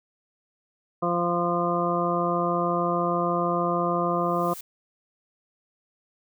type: harmonic tone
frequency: 173.6 Hz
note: F3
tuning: 10 cents flat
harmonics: 1 / 2 / 3 / 4 / 6 / 7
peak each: -29 / -29 / -29 / -29 / -29 / -29 dBFS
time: 1.02-4.54 s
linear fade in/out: 10 ms
type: noise with exponential growth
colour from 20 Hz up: blue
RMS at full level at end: -37 dBFS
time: 4.05-4.61 s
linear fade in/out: 5 ms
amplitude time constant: 120 ms
effects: none

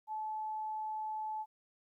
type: tone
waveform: sine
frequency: 865 Hz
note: A5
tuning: 30 cents flat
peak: -36 dBFS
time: 0.07-1.46 s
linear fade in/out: 50 ms
effects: 13-bit

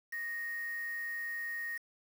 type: tone with quantisation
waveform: sine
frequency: 1865 Hz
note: A#6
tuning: in tune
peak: -36 dBFS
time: 0.12-1.78 s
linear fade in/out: 10 ms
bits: 8
effects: none

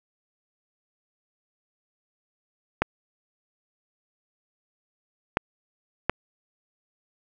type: clicks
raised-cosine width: 0.5 ms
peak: -5 dBFS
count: 3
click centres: 2.82 / 5.371 / 6.096 s
effects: none

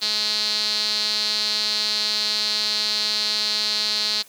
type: tone with band-pass filter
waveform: sawtooth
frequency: 212 Hz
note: G#3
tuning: 36 cents sharp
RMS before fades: -23 dBFS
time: 0.01-4.23 s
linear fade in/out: 20 ms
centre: 4300 Hz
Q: 7.6
effects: white hiss -50 dBFS RMS until 4.28 s + high-pass 100 Hz 12 dB/octave

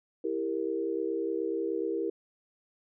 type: chord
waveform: sine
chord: E diminished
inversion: none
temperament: equal with one note detuned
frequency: 329.6 / 396.6 / 466.2 Hz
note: E4 / G4 / Bb4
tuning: 0 / +20 / 0 cents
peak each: -33 dBFS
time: 0.24-2.1 s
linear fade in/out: 5 ms
effects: none

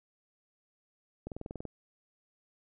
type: click train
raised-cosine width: 2 ms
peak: -26 dBFS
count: 9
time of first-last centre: 1.27-1.653 s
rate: 20.9 Hz
effects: none

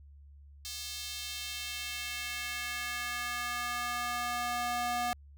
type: tone with high-pass filter sweep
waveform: square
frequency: 242.1 Hz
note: B3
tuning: 34 cents flat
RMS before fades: -36 dBFS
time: 0.65-5.13 s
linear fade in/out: 0 ms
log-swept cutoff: 4400 to 680 Hz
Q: 1.5
effects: added 71 Hz sine -51 dBFS peak until 5.37 s

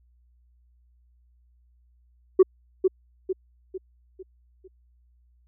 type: tone with echo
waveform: sine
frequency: 375.7 Hz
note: F#4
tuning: 26 cents sharp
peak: -8 dBFS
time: 2.39-2.43 s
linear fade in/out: 10 ms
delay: 450 ms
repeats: 5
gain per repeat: -7 dB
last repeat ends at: 4.68 s
effects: tanh soft clip ceiling -9 dBFS + added 60 Hz sine -58 dBFS peak until 5.47 s

